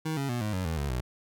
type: tone with pitch steps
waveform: 25% pulse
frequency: 158.1 / 138.43 / 121.21 / 106.13 / 92.93 / 81.37 / 71.24 / 62.38 Hz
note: D#3 / C#3 / B2 / G#2 / F#2 / E2 / C#2 / B1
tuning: +28 / -2 / -32 / +38 / +8 / -22 / +48 / +18 cents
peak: -25 dBFS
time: 0.05-1.01 s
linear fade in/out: 10 ms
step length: 120 ms
effects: none